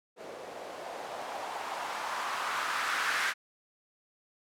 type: noise with low-pass filter sweep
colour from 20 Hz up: violet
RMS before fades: -35 dBFS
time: 0.16-3.34 s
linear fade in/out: 50 ms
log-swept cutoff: 480 to 1600 Hz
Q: 2.3
effects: none